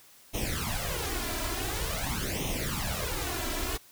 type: noise with flanger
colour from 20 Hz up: pink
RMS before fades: -32 dBFS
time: 0.33-3.78 s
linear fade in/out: 20 ms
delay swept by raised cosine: 0.32 to 3.02 ms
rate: 0.47 Hz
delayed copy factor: +0.8
effects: white hiss -56 dBFS RMS until 3.91 s